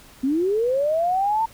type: linear sweep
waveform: sine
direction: up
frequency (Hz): 251.7 to 914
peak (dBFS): -18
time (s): 0.23-1.46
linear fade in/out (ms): 10
effects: pink hiss -48 dBFS RMS until 1.53 s